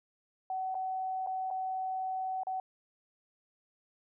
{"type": "tone with dropouts", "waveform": "sine", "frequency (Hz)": 754, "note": "F#5", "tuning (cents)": 32, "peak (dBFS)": -32, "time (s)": [0.5, 2.6], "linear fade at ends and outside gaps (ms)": 2, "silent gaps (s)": [[0.745, 0.751], [1.264, 1.271], [1.504, 1.51], [2.434, 2.469]], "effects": []}